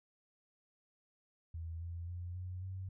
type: tone with pitch steps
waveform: sine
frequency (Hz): 82.41 / 85.22 / 88.12 / 91.12 / 94.23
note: E2 / F2 / F2 / F#2 / F#2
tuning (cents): 0 / -42 / +16 / -26 / +32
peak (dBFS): -40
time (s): 1.54-2.89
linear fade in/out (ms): 5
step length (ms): 270
effects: none